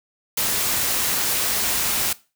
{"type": "noise", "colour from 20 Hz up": "white", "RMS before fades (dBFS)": -22, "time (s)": [0.37, 2.13], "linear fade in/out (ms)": 5, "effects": ["noise-tail reverb RT60 0.3 s tail -19 dB re dry"]}